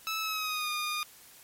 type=tone with pitch glide; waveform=15% pulse; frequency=1307 to 1219.5 Hz; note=E6 to D#6; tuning=-15 to -35 cents; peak=-24 dBFS; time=0.07-1.03 s; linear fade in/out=0 ms; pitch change=-120 cents; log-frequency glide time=0.2-0.7 s; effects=white hiss -54 dBFS RMS until 1.43 s + MP3 64 kbps